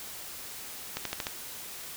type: accelerating click train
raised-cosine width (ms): 0.2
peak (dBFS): -14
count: 5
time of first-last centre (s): 0.97-1.269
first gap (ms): 83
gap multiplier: 0.93
effects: white hiss -42 dBFS RMS until 1.96 s